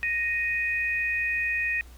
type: tone pair together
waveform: sine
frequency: 1864.6 / 2489 Hz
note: A#6 / D#7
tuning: 0 / 0 cents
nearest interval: perfect fourth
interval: 500 cents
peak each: -27 dBFS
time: 0.03-1.81 s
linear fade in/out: 0 ms
effects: added 60 Hz sine -45 dBFS peak until 1.97 s + pink hiss -55 dBFS RMS until 1.97 s